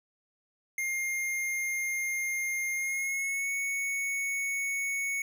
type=tone with pitch glide; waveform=square; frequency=2120 to 2218 Hz; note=C7 to C#7; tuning=+22 to 0 cents; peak=-30 dBFS; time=0.78-5.22 s; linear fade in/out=2 ms; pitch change=+78 cents; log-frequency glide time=2.73-3.5 s; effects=none